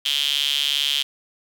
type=tone with high-pass filter; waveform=sawtooth; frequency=142.5 Hz; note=C#3; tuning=48 cents sharp; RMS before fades=-22 dBFS; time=0.05-1.03 s; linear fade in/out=10 ms; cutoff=3200 Hz; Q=8.6; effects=none